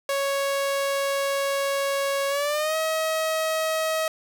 sawtooth tone with pitch glide, 554.4 to 636.8 Hz, C#5 to D#5, 0 to +40 cents, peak -19 dBFS, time 0.09-4.08 s, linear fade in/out 2 ms, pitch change +240 cents, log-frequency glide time 2.29-2.76 s, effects none

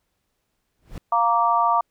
brown noise with exponential growth, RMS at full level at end -29 dBFS, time 0.79-0.98 s, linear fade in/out 2 ms, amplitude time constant 41 ms
harmonic tone, 233.1 Hz, A#3, in tune, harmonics 3 / 4 / 5, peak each -22 / -20 / -20 dBFS, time 1.12-1.81 s, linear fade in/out 5 ms
effects pink hiss -74 dBFS RMS until 1.9 s

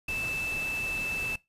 sine tone in noise, 2637 Hz, E7, in tune, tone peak -30 dBFS, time 0.08-1.36 s, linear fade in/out 5 ms, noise pink, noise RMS -40 dBFS, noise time 0.08-1.36 s, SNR +7 dB, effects noise-tail reverb RT60 0.2 s tail -21 dB re dry + resampled to 32000 Hz

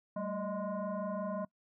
sine tone with frequency modulation, 218.3 Hz, A3, 13 cents flat, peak -34 dBFS, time 0.16-1.45 s, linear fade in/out 5 ms, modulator 411 Hz, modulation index 1.8, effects noise-tail reverb RT60 0.1 s tail -23 dB re dry

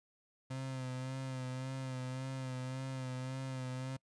35% pulse tone with vibrato, 130.2 Hz, C3, 8 cents flat, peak -37 dBFS, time 0.5-3.97 s, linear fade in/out 10 ms, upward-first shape sine, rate 1.8 Hz, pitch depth 36 cents each way, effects noise-tail reverb RT60 0.1 s tail -25 dB re dry + resampled to 22050 Hz

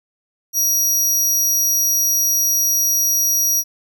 sawtooth tone, 5750 Hz, F8, 50 cents sharp, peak -12 dBFS, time 0.53-3.64 s, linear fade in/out 50 ms, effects none

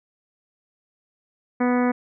harmonic tone, 246.9 Hz, B3, in tune, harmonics 1 / 2 / 3 / 4 / 5 / 6 / 7 / 8 / 9, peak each -19 / -25 / -29 / -31 / -33 / -35 / -36 / -37 / -38 dBFS, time 1.6-1.92 s, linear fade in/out 10 ms, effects none

